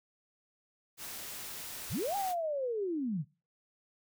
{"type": "noise", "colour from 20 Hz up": "white", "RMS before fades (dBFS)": -43, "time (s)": [0.97, 2.35], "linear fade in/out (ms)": 50}
{"type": "linear two-way sweep", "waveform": "sine", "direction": "up then down", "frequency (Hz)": [30.87, 818, 127.7], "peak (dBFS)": -31, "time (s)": [1.89, 3.25], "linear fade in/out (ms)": 50, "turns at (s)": 2.16}
{"effects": ["noise-tail reverb RT60 0.3 s tail -20 dB re dry"]}